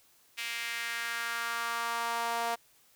sawtooth tone with high-pass filter sweep, 233.1 Hz, A#3, in tune, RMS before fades -34 dBFS, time 0.37-2.56 s, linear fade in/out 20 ms, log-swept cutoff 2400 to 750 Hz, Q 2.4, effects white hiss -64 dBFS RMS until 2.95 s

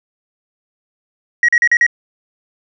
sine tone bursts, 1902 Hz, A#6, 34 cents sharp, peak -6 dBFS, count 5, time 1.43-1.865 s, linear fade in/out 2 ms, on 55 ms, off 40 ms, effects tanh soft clip ceiling -6 dBFS

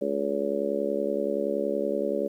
harmonic tone, 70.6 Hz, C#2, 32 cents sharp, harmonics 3 / 4 / 5 / 6 / 7 / 8, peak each -34 / -34 / -33 / -30 / -35 / -29 dBFS, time 0.01-2.28 s, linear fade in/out 10 ms, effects 10-bit

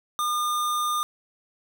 square tone, 1210 Hz, D#6, 49 cents flat, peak -24 dBFS, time 0.19-1.03 s, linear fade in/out 0 ms, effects 9-bit

